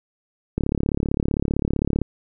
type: click train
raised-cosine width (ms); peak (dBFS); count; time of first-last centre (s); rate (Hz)
3; -8; 52; 0.58-2.017; 35.5
effects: none